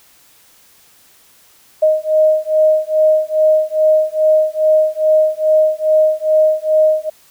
sine beating tone pair, 621 / 623.4 Hz, D#5 / D#5, -3 / +3 cents, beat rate 2.4 Hz, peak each -13 dBFS, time 1.82-7.1 s, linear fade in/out 10 ms, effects white hiss -49 dBFS RMS until 7.3 s

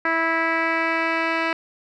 10% pulse tone with low-pass filter sweep, 327.7 Hz, E4, 10 cents flat, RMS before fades -22 dBFS, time 0.05-1.53 s, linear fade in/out 2 ms, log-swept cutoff 1900 to 2900 Hz, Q 2.8, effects none

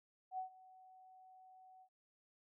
sine tone with ADSR envelope, 749 Hz, F#5, 21 cents sharp, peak -38 dBFS, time 0.31-1.89 s, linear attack 71 ms, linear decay 110 ms, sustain -21 dB, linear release 72 ms, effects none

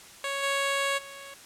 10% pulse tone with level steps, 554.4 Hz, C#5, in tune, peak -21 / -17 / -34 dBFS, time 0.24-1.34 s, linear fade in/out 2 ms, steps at 0.42 / 0.97 s, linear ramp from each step 20 ms, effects white hiss -49 dBFS RMS until 1.45 s + low-pass 10000 Hz 12 dB/octave

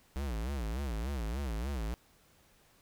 square tone with vibrato, 61.74 Hz, B1, in tune, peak -34 dBFS, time 0.16-1.94 s, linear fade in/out 0 ms, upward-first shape sine, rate 3.4 Hz, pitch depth 260 cents each way, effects pink hiss -65 dBFS RMS until 2.81 s

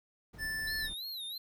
brown noise, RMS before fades -47 dBFS, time 0.33-0.94 s, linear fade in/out 10 ms
square tone, 1760 Hz, A6, in tune, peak -35 dBFS, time 0.38-0.9 s, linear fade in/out 50 ms
square tone with vibrato, 3951 Hz, B7, in tune, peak -39 dBFS, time 0.67-1.38 s, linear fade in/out 5 ms, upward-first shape sine, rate 3 Hz, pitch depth 150 cents each way
effects none

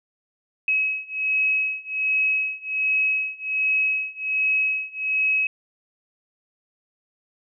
sine beating tone pair, 2558 / 2559.3 Hz, D#7 / D#7, +47 / +48 cents, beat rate 1.3 Hz, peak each -24 / -23 dBFS, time 0.68-5.47 s, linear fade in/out 2 ms, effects none

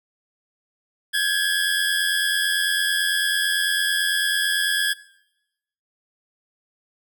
25% pulse tone pair together, 1597 / 1686 Hz, G6 / G#6, +32 / +26 cents, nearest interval minor second, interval 94 cents, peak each -21 / -17 dBFS, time 1.13-4.94 s, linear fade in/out 20 ms, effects noise-tail reverb RT60 0.9 s tail -20 dB re dry

